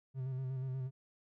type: tone with vibrato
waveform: triangle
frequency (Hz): 130.81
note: C3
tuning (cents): 0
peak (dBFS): -34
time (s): 0.14-0.91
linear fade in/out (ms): 50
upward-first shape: square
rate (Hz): 8.3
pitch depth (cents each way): 31
effects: none